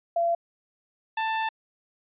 sine / sawtooth tone pair in turn, 681 / 886.2 Hz, F5 / A5, -44 / +12 cents, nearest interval perfect fourth, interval 456 cents, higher second, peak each -21 dBFS, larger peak neither, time 0.16-0.35 / 1.17-1.49 s, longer second, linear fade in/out 5 ms, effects resampled to 8000 Hz

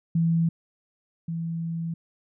sine tone pair in turn, 165.8 / 165.8 Hz, E3 / E3, +10 / +10 cents, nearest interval unison, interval 0 cents, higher neither, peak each -19 / -27 dBFS, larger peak first, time 0.15-0.49 / 1.28-1.94 s, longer second, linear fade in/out 5 ms, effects none

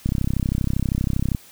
click train, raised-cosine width 5 ms, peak -9 dBFS, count 43, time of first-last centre 0.06-1.348 s, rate 32.6 Hz, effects white hiss -48 dBFS RMS until 1.51 s

